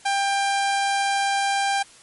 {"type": "tone", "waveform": "sawtooth", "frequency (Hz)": 794, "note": "G5", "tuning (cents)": 22, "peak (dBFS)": -16, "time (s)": [0.05, 1.83], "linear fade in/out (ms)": 10, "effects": ["white hiss -49 dBFS RMS until 2.02 s", "MP3 48 kbps"]}